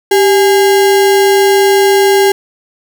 sine tone with sample-and-hold, 392 Hz, G4, in tune, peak -5 dBFS, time 0.11-2.32 s, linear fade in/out 5 ms, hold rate 1225 Hz, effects none

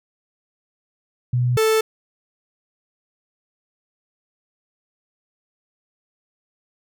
sine / 45% pulse tone pair in turn, 123.47 / 440 Hz, B2 / A4, 0 / 0 cents, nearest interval octave + minor seventh, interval 2200 cents, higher second, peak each -16 / -15 dBFS, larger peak second, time 1.33-1.57 / 1.57-1.81 s, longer neither, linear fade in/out 5 ms, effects none

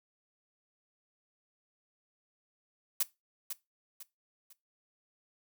blue noise with echo, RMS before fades -28 dBFS, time 3-3.03 s, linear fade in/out 5 ms, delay 500 ms, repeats 3, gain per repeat -9 dB, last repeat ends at 4.53 s, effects noise-tail reverb RT60 0.2 s tail -18 dB re dry

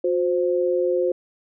sine tone pair together, 361 / 522 Hz, F#4 / C5, -43 / -4 cents, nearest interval tritone, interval 639 cents, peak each -21 dBFS, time 0.04-1.12 s, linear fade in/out 5 ms, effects none

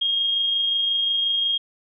sine tone with amplitude modulation, 3246 Hz, G#7, 40 cents flat, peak -18 dBFS, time 0.01-1.58 s, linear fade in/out 10 ms, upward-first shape sine, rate 25.6 Hz, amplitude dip 25%, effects none

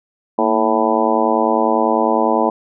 harmonic tone with a mistuned harmonic, 110 Hz, A2, in tune, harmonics 2 / 3 / 4 / 5 / 6 / 7 / 8 / 9, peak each -21 / -21 / -21 / -21 / -21 / -21 / -21 / -21 dBFS, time 0.38-2.5 s, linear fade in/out 5 ms, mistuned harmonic 2, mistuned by +91 cents, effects none

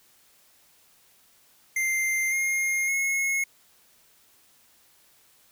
square tone with pitch steps, 2093 / 2132 / 2172 Hz, C7 / C7 / C#7, 0 / +32 / -36 cents, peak -24 dBFS, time 1.76-3.44 s, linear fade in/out 5 ms, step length 560 ms, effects white hiss -60 dBFS RMS until 5.51 s

